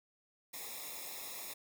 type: noise with comb filter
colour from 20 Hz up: white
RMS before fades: -45 dBFS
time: 0.53-1.54 s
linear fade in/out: 10 ms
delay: 0.66 ms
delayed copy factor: -0.9
effects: none